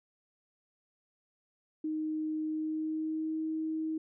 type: tone with pitch glide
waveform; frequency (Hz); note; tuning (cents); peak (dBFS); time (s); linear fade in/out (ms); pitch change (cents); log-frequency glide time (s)
sine; 311.1 to 316.5; D#4 to D#4; 0 to +30; -31; 1.84-3.98; 5; +30; 2.45-3.4
effects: none